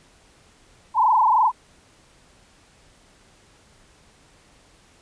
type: tone with frequency modulation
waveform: sine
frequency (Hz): 940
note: A#5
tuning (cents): +14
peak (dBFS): -14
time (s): 0.94-1.52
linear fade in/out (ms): 50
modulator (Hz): 23.1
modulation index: 3.9
effects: pink hiss -55 dBFS RMS until 5.01 s + resampled to 22050 Hz